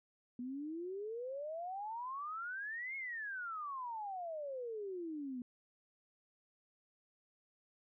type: exponential two-way sweep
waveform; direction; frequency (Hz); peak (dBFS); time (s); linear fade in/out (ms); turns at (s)
sine; up then down; 240 to 2190 to 240; -40; 0.39-5.42; 2; 2.96
effects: none